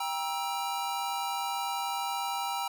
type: chord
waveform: square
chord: E diminished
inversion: first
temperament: just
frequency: 791.1 / 949.3 / 1318.5 Hz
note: G5 / Bb5 / E6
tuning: +16 / +31 / 0 cents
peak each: -35 / -35 / -39 dBFS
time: 0-2.68 s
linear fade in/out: 5 ms
effects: none